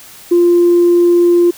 sine tone, 347.9 Hz, F4, 7 cents flat, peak -5 dBFS, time 0.31-1.51 s, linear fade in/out 10 ms, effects tanh soft clip ceiling -2 dBFS + white hiss -37 dBFS RMS until 1.57 s

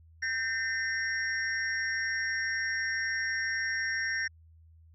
sine tone cluster, 1568 / 1822 / 2034 / 5580 Hz, G6 / A#6 / C7 / F8, 0 / -40 / -50 / -2 cents, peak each -35 / -31 / -38 / -39 dBFS, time 0.22-4.28 s, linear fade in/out 10 ms, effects added 81 Hz sine -54 dBFS peak until 4.94 s

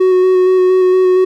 triangle tone with vibrato, 370 Hz, F#4, in tune, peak -5 dBFS, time 0-1.25 s, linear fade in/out 10 ms, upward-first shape square, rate 4.3 Hz, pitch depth 12 cents each way, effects none

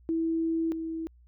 sine tone pair in turn, 327.2 / 324.9 Hz, E4 / E4, -13 / -25 cents, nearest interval unison, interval 12 cents, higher first, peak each -25 / -31 dBFS, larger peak first, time 0.09-0.72 / 0.72-1.07 s, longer first, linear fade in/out 0 ms, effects added 60 Hz sine -54 dBFS peak until 1.27 s

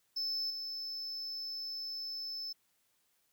triangle tone with level steps, 5260 Hz, E8, 5 cents flat, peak -32 / -37 dBFS, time 0.16-2.53 s, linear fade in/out 10 ms, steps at 0.5 s, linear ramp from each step 5 ms, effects white hiss -75 dBFS RMS until 3.32 s

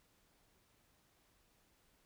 silence, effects pink hiss -73 dBFS RMS until 2.05 s

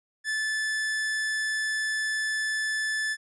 45% pulse tone, 1743 Hz, A6, 17 cents flat, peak -26 dBFS, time 0.24-3.17 s, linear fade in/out 50 ms, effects resampled to 24000 Hz

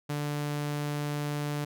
sawtooth tone, 146.83 Hz, D3, in tune, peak -26 dBFS, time 0.09-1.65 s, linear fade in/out 10 ms, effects none

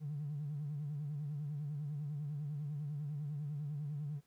triangle tone with vibrato, 146.83 Hz, D3, in tune, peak -34 dBFS, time 0-4.21 s, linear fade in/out 50 ms, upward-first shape sine, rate 10 Hz, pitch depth 86 cents each way, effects tanh soft clip ceiling -35 dBFS + pink hiss -75 dBFS RMS until 4.26 s

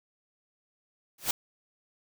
white noise with exponential growth, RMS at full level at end -22 dBFS, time 1.18-1.31 s, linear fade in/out 5 ms, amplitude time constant 28 ms, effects none

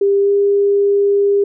sine tone with pitch glide, 398.6 to 402.3 Hz, G4 to G4, +29 to +45 cents, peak -10 dBFS, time 0.01-1.44 s, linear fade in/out 5 ms, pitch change +16 cents, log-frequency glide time 0.21-0.3 s, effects none

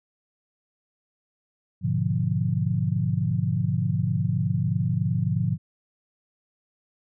sine chord, G# diminished seventh, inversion none, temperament equal, 103.83 / 123.47 / 146.83 / 174.61 Hz, G#2 / B2 / D3 / F3, 0 / 0 / 0 / 0 cents, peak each -27 dBFS, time 1.81-5.58 s, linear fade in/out 50 ms, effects none

